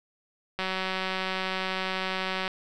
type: click train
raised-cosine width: 0.3 ms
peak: -14 dBFS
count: 356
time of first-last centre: 0.59-2.478 s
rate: 188 Hz
effects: none